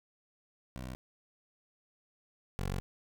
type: tone pair in turn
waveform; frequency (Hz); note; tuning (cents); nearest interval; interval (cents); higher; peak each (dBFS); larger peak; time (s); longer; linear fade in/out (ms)
15% pulse; 63.4 / 46.61; B1 / F#1; +46 / +13; perfect fourth; 533; first; -34 / -27; second; 0.76-0.95 / 2.59-2.8; second; 0
effects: none